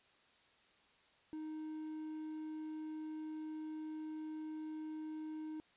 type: tone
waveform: triangle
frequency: 311.1 Hz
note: D#4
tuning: in tune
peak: -40 dBFS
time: 1.33-5.6 s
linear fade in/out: 0 ms
effects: white hiss -69 dBFS RMS until 5.76 s + resampled to 8000 Hz